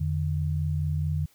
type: tone pair together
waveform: sine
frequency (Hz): 85.8 / 150.35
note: F2 / D3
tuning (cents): -30 / +41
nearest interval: minor seventh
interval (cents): 971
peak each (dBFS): -27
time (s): 0-1.26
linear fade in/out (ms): 10
effects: white hiss -62 dBFS RMS until 1.34 s